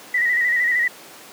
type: tone with vibrato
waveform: sine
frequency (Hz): 1933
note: B6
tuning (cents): -38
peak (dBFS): -16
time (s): 0.14-0.88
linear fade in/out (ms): 5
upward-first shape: square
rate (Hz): 13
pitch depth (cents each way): 46
effects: pink hiss -41 dBFS RMS until 1.32 s + high-pass 300 Hz 12 dB/octave